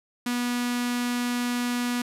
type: tone with notch filter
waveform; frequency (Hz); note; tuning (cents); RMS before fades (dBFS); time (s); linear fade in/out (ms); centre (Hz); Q
sawtooth; 243.6; B3; -24; -27; 0.26-2.02; 5; 560; 0.82
effects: resampled to 32000 Hz